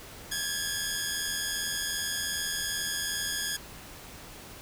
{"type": "tone pair together", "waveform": "10% pulse", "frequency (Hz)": [1626.4, 1709], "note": ["G#6", "G#6"], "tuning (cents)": [-37, 49], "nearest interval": "minor second", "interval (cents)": 86, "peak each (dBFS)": -24, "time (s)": [0.31, 3.57], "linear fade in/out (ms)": 10, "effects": ["pink hiss -46 dBFS RMS until 4.61 s"]}